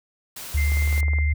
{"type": "noise", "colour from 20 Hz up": "white", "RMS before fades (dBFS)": -36, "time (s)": [0.36, 1.01], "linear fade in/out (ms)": 5}
{"type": "tone with pitch glide", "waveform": "sine", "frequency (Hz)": [73.4, 74.81], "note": ["D2", "D2"], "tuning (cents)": [0, 33], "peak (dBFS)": -18, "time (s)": [0.54, 1.34], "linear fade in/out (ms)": 10, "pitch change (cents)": 33, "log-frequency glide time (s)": [0.73, 0.83]}
{"type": "tone with tremolo", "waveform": "sine", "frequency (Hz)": 2093, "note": "C7", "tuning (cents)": 0, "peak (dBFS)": -27, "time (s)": [0.57, 1.33], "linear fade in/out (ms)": 10, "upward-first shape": "triangle", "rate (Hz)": 5.4, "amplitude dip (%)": 30}
{"type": "click train", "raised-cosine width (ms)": 1, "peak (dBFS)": -25, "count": 10, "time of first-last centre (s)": [0.72, 1.186], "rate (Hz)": 19.3}
{"effects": []}